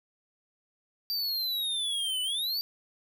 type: exponential two-way sweep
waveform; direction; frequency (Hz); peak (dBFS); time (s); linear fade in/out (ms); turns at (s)
square; down then up; 4699 to 2964 to 4699; -29; 1.1-2.61; 0; 2.22
effects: none